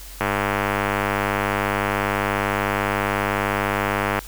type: click train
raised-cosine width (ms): 0.5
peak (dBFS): -5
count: 399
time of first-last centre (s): 0.21-4.19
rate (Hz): 100
effects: added 46 Hz sine -38 dBFS peak until 4.27 s + white hiss -41 dBFS RMS until 4.27 s